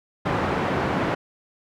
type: band-pass noise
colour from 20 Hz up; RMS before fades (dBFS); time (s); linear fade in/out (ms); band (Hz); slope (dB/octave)
pink; -24; 0.25-1.15; 10; 130 to 1600; 12
effects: none